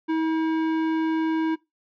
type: tone with tanh clipping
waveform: sine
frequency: 320.6 Hz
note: E4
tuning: 48 cents flat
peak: -23 dBFS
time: 0.08-1.56 s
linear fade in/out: 20 ms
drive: 15 dB
effects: noise-tail reverb RT60 0.2 s tail -21 dB re dry